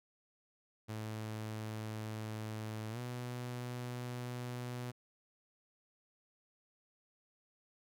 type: tone with pitch glide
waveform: sawtooth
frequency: 109 to 123.06 Hz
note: A2 to B2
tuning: -16 to -6 cents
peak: -36 dBFS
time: 0.88-4.92 s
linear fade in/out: 20 ms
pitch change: +210 cents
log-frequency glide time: 2.9-2.99 s
effects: none